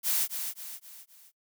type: noise with echo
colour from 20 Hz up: blue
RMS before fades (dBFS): -27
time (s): 0.03-0.28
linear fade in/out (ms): 50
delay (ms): 260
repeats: 4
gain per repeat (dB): -7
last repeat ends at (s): 1.32
effects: noise-tail reverb RT60 0.1 s tail -22 dB re dry